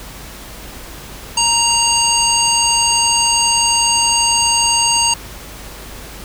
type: harmonic tone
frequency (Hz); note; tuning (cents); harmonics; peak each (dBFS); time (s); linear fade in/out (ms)
932; A#5; -1; 1 / 3 / 5 / 7 / 9; -18 / -18 / -18 / -18 / -18; 1.37-5.14; 5
effects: added 50 Hz sine -36 dBFS peak until 6.24 s + pink hiss -34 dBFS RMS until 6.24 s